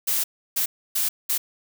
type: noise bursts at uneven times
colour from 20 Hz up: blue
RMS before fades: -23 dBFS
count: 4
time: 0.07-0.24 / 0.56-0.66 / 0.95-1.09 / 1.29-1.38 s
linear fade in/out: 10 ms
effects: none